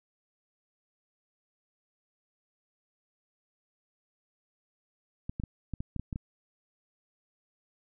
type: clicks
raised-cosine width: 5 ms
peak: -22 dBFS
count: 9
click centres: 5.295 / 5.399 / 5.437 / 5.737 / 5.805 / 5.963 / 5.996 / 6.128 / 6.159 s
effects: none